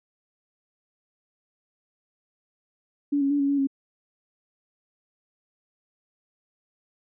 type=tone with pitch steps; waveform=sine; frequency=286.4 / 276.9 / 287.6 / 278.9 / 282.3 / 273.4 Hz; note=D4 / C#4 / D4 / C#4 / C#4 / C#4; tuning=-43 / -2 / -36 / +11 / +32 / -24 cents; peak=-20 dBFS; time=3.12-3.672 s; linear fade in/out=10 ms; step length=92 ms; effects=none